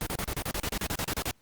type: noise bursts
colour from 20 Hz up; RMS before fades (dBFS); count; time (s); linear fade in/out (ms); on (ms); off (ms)
pink; -31; 15; 0.01-1.311; 0; 55; 34
effects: pink hiss -67 dBFS RMS until 1.41 s + Opus 32 kbps